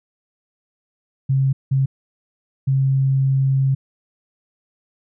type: tone bursts at uneven times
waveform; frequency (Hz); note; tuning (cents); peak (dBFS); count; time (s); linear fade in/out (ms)
sine; 134.7; C#3; -49; -14; 3; 1.29-1.53 / 1.71-1.86 / 2.67-3.75; 10
effects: none